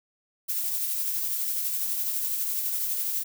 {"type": "noise with tremolo", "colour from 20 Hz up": "violet", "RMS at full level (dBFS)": -27, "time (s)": [0.48, 3.24], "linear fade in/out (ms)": 20, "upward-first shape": "triangle", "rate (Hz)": 12, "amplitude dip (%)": 35, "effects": []}